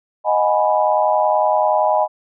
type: chord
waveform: sine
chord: G# minor seventh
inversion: second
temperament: equal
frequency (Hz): 622.3 / 740 / 830.6 / 987.8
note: D#5 / F#5 / G#5 / B5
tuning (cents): 0 / 0 / 0 / 0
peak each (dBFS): -17 / -21 / -18 / -20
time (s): 0.24-2.08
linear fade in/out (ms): 50
effects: none